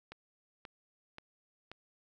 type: click train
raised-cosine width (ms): 0.3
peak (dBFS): -30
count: 4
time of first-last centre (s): 0.12-1.716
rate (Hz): 1.88
effects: none